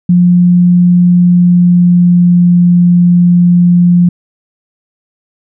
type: tone with pitch glide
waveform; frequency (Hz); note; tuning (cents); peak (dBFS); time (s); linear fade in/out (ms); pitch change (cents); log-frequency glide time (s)
sine; 177 to 175.57; F3 to F3; +23 to +9; -3; 0.09-4.09; 5; -14; 1.04-2.59
effects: none